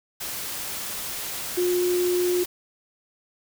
sine tone in noise, 357.4 Hz, F4, 40 cents sharp, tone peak -20 dBFS, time 1.57-2.44 s, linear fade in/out 10 ms, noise white, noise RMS -32 dBFS, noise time 0.2-2.46 s, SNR +9 dB, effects none

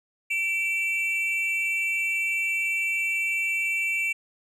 triangle tone pair together, 2323 / 2703 Hz, D7 / E7, -20 / +43 cents, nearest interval minor third, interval 263 cents, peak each -24 / -26 dBFS, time 0.3-4.13 s, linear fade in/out 10 ms, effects none

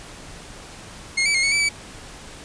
sawtooth tone with pitch steps, 2150 / 2299 / 2143 / 2217 / 2310 / 2291 Hz, C7 / D7 / C7 / C#7 / D7 / D7, +47 / -37 / +41 / 0 / -29 / -44 cents, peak -14 dBFS, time 1.17-1.692 s, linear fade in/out 10 ms, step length 87 ms, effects pink hiss -40 dBFS RMS until 2.44 s + resampled to 22050 Hz

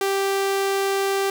sawtooth tone, 392 Hz, G4, in tune, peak -16 dBFS, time 0.01-1.3 s, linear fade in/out 2 ms, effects none

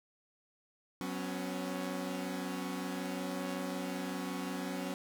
sawtooth chord, F# suspended fourth, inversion none, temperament equal with one note detuned, 185 / 251.8 / 277.2 Hz, F#3 / B3 / C#4, 0 / +34 / 0 cents, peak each -36 / -38 / -36 dBFS, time 1.01-4.94 s, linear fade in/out 0 ms, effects none

